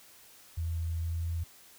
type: tone with pitch glide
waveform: sine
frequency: 82.7 to 83.66 Hz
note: E2 to E2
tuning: +6 to +26 cents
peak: -30 dBFS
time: 0.57-1.44 s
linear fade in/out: 10 ms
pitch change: +20 cents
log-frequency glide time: 0.98-1.23 s
effects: white hiss -56 dBFS RMS until 1.78 s